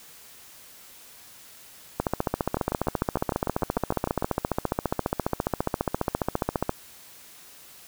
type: two click trains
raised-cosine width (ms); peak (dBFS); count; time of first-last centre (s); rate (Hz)
1; -12 / -9; 12 / 70; 2.57-4.224 / 2-6.694; 6.65 / 14.7
effects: white hiss -49 dBFS RMS until 7.87 s